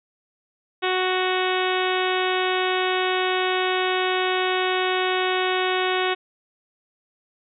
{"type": "harmonic tone", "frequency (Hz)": 370.1, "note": "F#4", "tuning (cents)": 0, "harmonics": [1, 2, 3, 4, 5, 6, 7, 8, 9, 10], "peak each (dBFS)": [-24, -27, -29, -30, -31, -32, -32, -33, -34, -34], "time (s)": [0.82, 6.15], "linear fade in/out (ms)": 20, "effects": []}